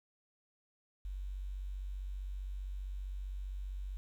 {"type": "tone with quantisation", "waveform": "sine", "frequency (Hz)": 47.64, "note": "G1", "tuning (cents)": -49, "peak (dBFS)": -38, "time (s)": [1.05, 3.97], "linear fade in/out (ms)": 0, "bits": 11, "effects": []}